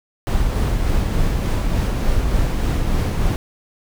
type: noise with tremolo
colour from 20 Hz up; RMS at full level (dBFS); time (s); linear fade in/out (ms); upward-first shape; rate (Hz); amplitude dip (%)
brown; -17; 0.27-3.36; 0; sine; 3.4; 25
effects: none